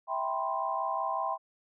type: chord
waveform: sine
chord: C major seventh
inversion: first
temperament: just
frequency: 654.1 / 784.9 / 981.1 / 1046.5 Hz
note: E5 / G5 / B5 / C6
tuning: -14 / +2 / -12 / 0 cents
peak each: -36 / -34 / -36 / -33 dBFS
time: 0.07-1.38 s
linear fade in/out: 50 ms
effects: none